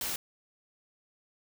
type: noise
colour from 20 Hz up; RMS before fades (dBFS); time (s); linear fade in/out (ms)
white; -34; 0.01-0.16; 2
effects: none